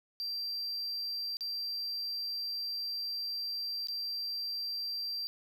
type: tone with dropouts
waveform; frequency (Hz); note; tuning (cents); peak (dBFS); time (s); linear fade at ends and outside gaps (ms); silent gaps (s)
triangle; 4712; D8; +5; -33; 0.2-5.27; 0; 1.369-1.408 / 3.871-3.885
effects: none